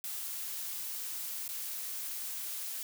blue noise with dropouts, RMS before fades -39 dBFS, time 0.04-2.83 s, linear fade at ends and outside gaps 1 ms, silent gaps 1.479-1.489 s, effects none

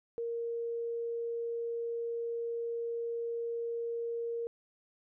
sine tone, 466.2 Hz, A#4, in tune, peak -33 dBFS, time 0.18-4.47 s, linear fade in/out 0 ms, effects none

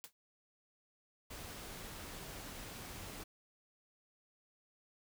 white noise with exponential decay, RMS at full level -45 dBFS, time 0.04-0.13 s, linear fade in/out 0 ms, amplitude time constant 18 ms
pink noise, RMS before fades -48 dBFS, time 1.3-3.24 s, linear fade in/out 10 ms
effects none

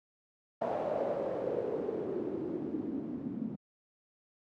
white noise with low-pass filter sweep, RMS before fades -35 dBFS, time 0.61-3.56 s, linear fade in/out 10 ms, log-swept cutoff 680 to 230 Hz, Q 5, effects high-pass 150 Hz 12 dB/octave

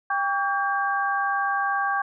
sine tone cluster, 796 / 1138 / 1595 Hz, G5 / C#6 / G6, +26 / +45 / +30 cents, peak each -26 dBFS, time 0.1-2.02 s, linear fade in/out 5 ms, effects none

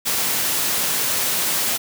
white noise, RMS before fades -21 dBFS, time 0.05-1.78 s, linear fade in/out 20 ms, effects high-pass 100 Hz 12 dB/octave

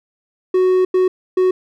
triangle tone bursts at uneven times, 370 Hz, F#4, in tune, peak -9 dBFS, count 3, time 0.54-0.85 / 0.94-1.08 / 1.37-1.51 s, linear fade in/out 5 ms, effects none

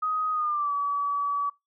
sine tone with pitch glide, 1254 to 1143.3 Hz, D#6 to D6, +13 to -47 cents, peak -24 dBFS, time 0.02-1.5 s, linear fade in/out 10 ms, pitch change -160 cents, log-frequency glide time 0.32-0.73 s, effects noise-tail reverb RT60 0.2 s tail -24 dB re dry

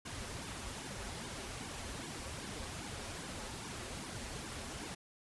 pink noise with flanger, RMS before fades -44 dBFS, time 0.05-4.95 s, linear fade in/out 10 ms, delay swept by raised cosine 1.5 to 6.8 ms, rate 2.5 Hz, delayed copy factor -0.9, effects resampled to 24000 Hz

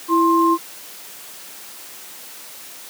sine tone pair together, 332.3 / 1055 Hz, E4 / C6, +14 / +14 cents, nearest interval octave + minor sixth, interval 2000 cents, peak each -15 dBFS, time 0.08-0.58 s, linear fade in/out 50 ms, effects white hiss -38 dBFS RMS until 2.89 s + high-pass 200 Hz 12 dB/octave

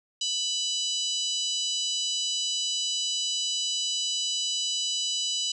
harmonic tone, 990 Hz, B5, 4 cents sharp, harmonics 3 / 4 / 5 / 6 / 7 / 8, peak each -30 / -32 / -34 / -36 / -37 / -38 dBFS, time 0.21-5.52 s, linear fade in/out 5 ms, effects none

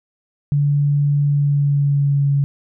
sine tone with pitch glide, 144.1 to 140.81 Hz, D3 to C#3, -33 to +27 cents, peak -13 dBFS, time 0.52-2.44 s, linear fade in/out 0 ms, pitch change -40 cents, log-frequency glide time 1.27-2.28 s, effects none

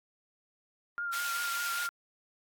sine tone with vibrato, 1396.9 Hz, F6, in tune, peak -32 dBFS, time 0.98-1.89 s, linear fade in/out 0 ms, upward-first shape triangle, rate 5.1 Hz, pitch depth 33 cents each way
pink high-pass noise, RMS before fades -38 dBFS, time 1.12-1.88 s, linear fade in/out 20 ms, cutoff 1700 Hz, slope 12 dB/octave
effects AAC 64 kbps

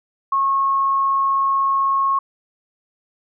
sine tone, 1091 Hz, C#6, 28 cents flat, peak -15 dBFS, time 0.32-2.19 s, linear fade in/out 5 ms, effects none

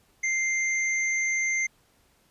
sine tone pair together, 2093 / 6272 Hz, C7 / G8, 0 / 0 cents, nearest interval octave + perfect fifth, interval 1900 cents, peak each -24 / -32 dBFS, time 0.23-1.67 s, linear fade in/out 10 ms, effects pink hiss -64 dBFS RMS until 2.3 s + resampled to 32000 Hz

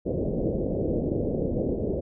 white low-pass noise, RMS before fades -27 dBFS, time 0.05-2.01 s, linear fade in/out 20 ms, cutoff 550 Hz, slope 48 dB/octave, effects none

